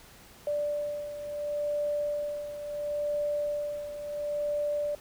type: beating tone pair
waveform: sine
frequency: 587.3 / 588.02 Hz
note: D5 / D5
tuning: 0 / +2 cents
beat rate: 0.72 Hz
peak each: -30 / -36 dBFS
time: 0.47-4.95 s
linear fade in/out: 2 ms
effects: pink hiss -53 dBFS RMS until 5 s